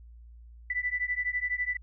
sine beating tone pair, 1975.5 / 1987.5 Hz, B6 / B6, 0 / +10 cents, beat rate 12 Hz, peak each -31 dBFS, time 0.7-1.77 s, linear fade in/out 5 ms, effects added 58 Hz sine -47 dBFS peak until 1.82 s

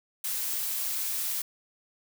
blue noise, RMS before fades -31 dBFS, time 0.24-1.42 s, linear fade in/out 5 ms, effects none

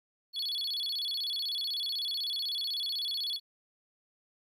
triangle tone with vibrato, 3854 Hz, B7, 43 cents flat, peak -30 dBFS, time 0.33-3.4 s, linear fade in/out 50 ms, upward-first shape square, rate 16 Hz, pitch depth 220 cents each way, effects 12-bit

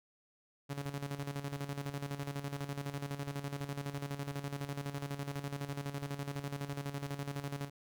sawtooth tone with tremolo, 141.1 Hz, C#3, 31 cents sharp, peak -32 dBFS, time 0.69-7.7 s, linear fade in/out 20 ms, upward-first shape square, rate 12 Hz, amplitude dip 65%, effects none

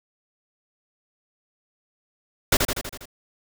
pink noise with echo, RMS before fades -17 dBFS, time 2.52-2.57 s, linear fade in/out 5 ms, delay 81 ms, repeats 6, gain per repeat -4 dB, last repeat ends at 3.056 s, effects none

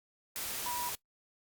sine tone in noise, 973 Hz, B5, 26 cents flat, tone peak -36 dBFS, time 0.66-0.89 s, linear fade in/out 0 ms, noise white, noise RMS -38 dBFS, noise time 0.36-0.95 s, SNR -1 dB, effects noise-tail reverb RT60 0.1 s tail -21 dB re dry + Opus 48 kbps

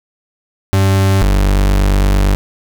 40% pulse tone pair in turn, 96.8 / 48.79 Hz, G2 / G1, -21 / -7 cents, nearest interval octave, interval 1186 cents, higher first, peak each -8 dBFS, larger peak neither, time 0.73-1.22 / 1.22-2.35 s, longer second, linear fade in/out 0 ms, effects none

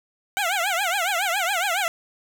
15% pulse tone with vibrato, 742 Hz, F#5, 5 cents sharp, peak -15 dBFS, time 0.37-1.88 s, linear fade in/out 0 ms, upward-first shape triangle, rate 7.2 Hz, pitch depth 230 cents each way, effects none

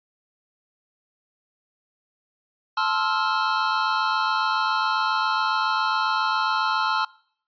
square chord, F major seventh, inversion first, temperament just, 873.1 / 1047.7 / 1309.6 / 1396.9 Hz, A5 / C6 / E6 / F6, -14 / +2 / -12 / 0 cents, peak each -27 dBFS, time 2.77-7.05 s, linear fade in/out 5 ms, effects noise-tail reverb RT60 0.6 s tail -23 dB re dry + resampled to 11025 Hz

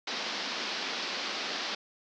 white band-pass noise, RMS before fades -35 dBFS, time 0.07-1.75 s, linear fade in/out 5 ms, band 190 to 5300 Hz, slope 48 dB/octave, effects none

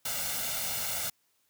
white noise with comb filter, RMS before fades -33 dBFS, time 0.05-1.1 s, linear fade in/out 5 ms, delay 1.4 ms, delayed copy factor +0.7, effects white hiss -72 dBFS RMS until 1.49 s + high-pass 60 Hz 12 dB/octave

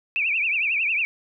sine tone with vibrato, 2499 Hz, D#7, 7 cents sharp, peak -20 dBFS, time 0.16-1.05 s, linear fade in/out 0 ms, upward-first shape triangle, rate 11 Hz, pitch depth 190 cents each way, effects none

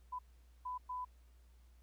sine tone bursts at uneven times, 1000 Hz, B5, 21 cents sharp, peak -39 dBFS, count 3, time 0.12-0.19 / 0.65-0.78 / 0.89-1.05 s, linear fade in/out 10 ms, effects added 60 Hz sine -60 dBFS peak until 1.82 s + pink hiss -75 dBFS RMS until 1.82 s

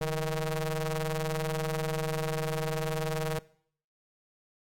sawtooth ring-modulated tone, 159.6 Hz, D#3, 44 cents sharp, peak -22 dBFS, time 0.01-3.39 s, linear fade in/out 2 ms, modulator 309 Hz, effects noise-tail reverb RT60 0.6 s tail -22 dB re dry + AAC 64 kbps

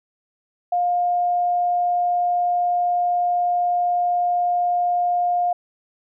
sine tone, 708 Hz, F5, 23 cents sharp, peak -17 dBFS, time 0.72-5.53 s, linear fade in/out 5 ms, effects none

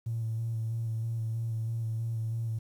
triangle tone with vibrato, 113.3 Hz, A#2, 49 cents flat, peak -26 dBFS, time 0.06-2.59 s, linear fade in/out 10 ms, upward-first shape square, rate 3.1 Hz, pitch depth 20 cents each way, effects tanh soft clip ceiling -27 dBFS + 10-bit

